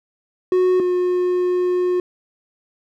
triangle tone pair in turn, 366.9 / 360.4 Hz, F#4 / F#4, -15 / -45 cents, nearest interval unison, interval 30 cents, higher first, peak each -11 / -14 dBFS, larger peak first, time 0.52-0.8 / 0.8-2 s, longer second, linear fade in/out 2 ms, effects none

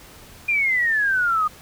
sine exponential sweep, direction down, 2435 to 1217 Hz, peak -17 dBFS, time 0.48-1.48 s, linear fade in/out 10 ms, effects pink hiss -45 dBFS RMS until 1.61 s

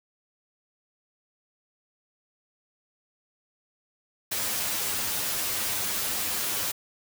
white noise with comb filter, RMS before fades -29 dBFS, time 4.31-6.72 s, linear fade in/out 10 ms, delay 9.7 ms, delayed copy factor +0.85, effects none

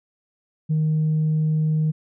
sine tone, 155.56 Hz, D#3, in tune, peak -16 dBFS, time 0.69-1.92 s, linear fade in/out 20 ms, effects tanh soft clip ceiling -15 dBFS

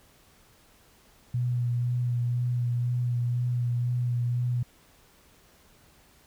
sine tone with vibrato, 121.8 Hz, B2, 24 cents flat, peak -24 dBFS, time 1.34-4.63 s, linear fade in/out 5 ms, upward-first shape sine, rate 2 Hz, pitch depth 18 cents each way, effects pink hiss -59 dBFS RMS until 6.26 s

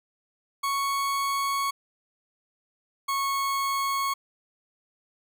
40% pulse tone pair in turn, 1108.7 / 1100.4 Hz, C#6 / C#6, 0 / -13 cents, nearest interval unison, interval 13 cents, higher first, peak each -24 dBFS, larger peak neither, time 0.63-1.71 / 3.08-4.14 s, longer first, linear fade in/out 10 ms, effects none

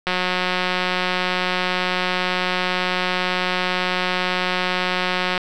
click train, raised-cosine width 0.3 ms, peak -5 dBFS, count 967, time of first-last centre 0.07-5.378 s, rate 182 Hz, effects none

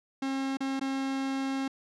45% pulse tone with dropouts, 269.3 Hz, C#4, 50 cents flat, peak -29 dBFS, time 0.22-1.68 s, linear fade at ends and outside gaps 5 ms, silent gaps 0.571-0.605 / 0.796-0.811 s, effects low-pass 6000 Hz 12 dB/octave

